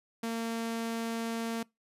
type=tone; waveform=sawtooth; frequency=228.7 Hz; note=A#3; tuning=33 cents flat; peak=-28 dBFS; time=0.23-1.63 s; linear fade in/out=5 ms; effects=noise-tail reverb RT60 0.2 s tail -24 dB re dry + resampled to 32000 Hz